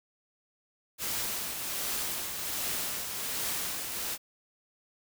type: noise with tremolo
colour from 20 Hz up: white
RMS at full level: -32 dBFS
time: 0.98-4.18 s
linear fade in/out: 50 ms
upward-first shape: triangle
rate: 1.3 Hz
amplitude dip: 45%
effects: none